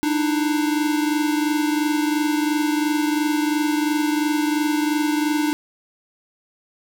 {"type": "tone pair together", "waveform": "square", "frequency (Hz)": [298.2, 321.1], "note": ["D4", "E4"], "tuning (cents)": [27, -45], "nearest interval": "minor second", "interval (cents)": 128, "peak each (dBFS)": [-20, -26], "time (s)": [0.03, 5.53], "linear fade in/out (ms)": 0, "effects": []}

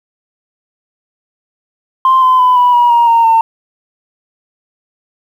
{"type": "tone with pitch steps", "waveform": "sine", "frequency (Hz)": [1046.5, 1025, 1003.9, 983.2, 963, 943.2, 923.7, 904.7], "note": ["C6", "C6", "B5", "B5", "B5", "A#5", "A#5", "A5"], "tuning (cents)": [0, -36, 28, -8, -44, 20, -16, 48], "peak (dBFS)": -4, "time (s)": [2.05, 3.41], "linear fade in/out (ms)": 2, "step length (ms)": 170, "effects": ["tanh soft clip ceiling -2 dBFS", "7-bit"]}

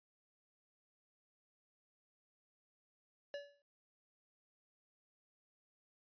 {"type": "tone with exponential decay", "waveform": "square", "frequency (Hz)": 572, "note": "D5", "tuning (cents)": -46, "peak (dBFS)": -40, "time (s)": [3.34, 3.62], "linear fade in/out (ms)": 1, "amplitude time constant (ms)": 59, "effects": ["resampled to 11025 Hz"]}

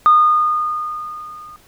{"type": "tone with level ramp", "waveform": "sine", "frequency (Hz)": 1225, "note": "D#6", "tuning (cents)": -27, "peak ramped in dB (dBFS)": [-5, -35], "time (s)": [0.06, 1.56], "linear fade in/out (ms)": 0, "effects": ["tanh soft clip ceiling -2 dBFS", "pink hiss -50 dBFS RMS until 1.67 s"]}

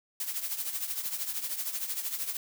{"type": "noise with tremolo", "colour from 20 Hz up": "blue", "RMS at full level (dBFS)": -31, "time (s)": [0.2, 2.37], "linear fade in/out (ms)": 2, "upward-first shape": "triangle", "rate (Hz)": 13, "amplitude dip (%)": 75, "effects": []}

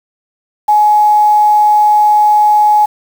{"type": "tone with quantisation", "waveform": "sine", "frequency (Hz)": 842, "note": "G#5", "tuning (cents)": 24, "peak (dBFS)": -5, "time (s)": [0.68, 2.86], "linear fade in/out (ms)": 10, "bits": 5, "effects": []}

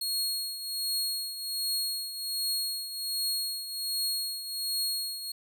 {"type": "tone with tremolo", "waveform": "sawtooth", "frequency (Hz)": 4300, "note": "C8", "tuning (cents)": 47, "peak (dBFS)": -24, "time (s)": [0.01, 5.32], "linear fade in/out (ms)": 5, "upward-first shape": "triangle", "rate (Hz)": 1.3, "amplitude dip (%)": 70, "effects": []}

